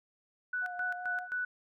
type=tone with tremolo; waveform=sine; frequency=1484 Hz; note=F#6; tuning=5 cents sharp; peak=-31 dBFS; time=0.53-1.45 s; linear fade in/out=5 ms; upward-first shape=square; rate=3.8 Hz; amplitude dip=75%
type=tone with vibrato; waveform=sine; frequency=719 Hz; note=F#5; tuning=50 cents flat; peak=-39 dBFS; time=0.61-1.28 s; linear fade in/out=50 ms; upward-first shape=triangle; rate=5.3 Hz; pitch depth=21 cents each way
effects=none